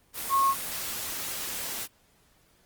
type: tone in noise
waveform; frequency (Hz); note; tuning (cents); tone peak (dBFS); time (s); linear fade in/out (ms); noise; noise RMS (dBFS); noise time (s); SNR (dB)
sine; 1089; C#6; -31; -20; 0.29-0.55; 50; white; -34; 0.13-1.88; +11
effects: pink hiss -64 dBFS RMS until 2.65 s + Opus 24 kbps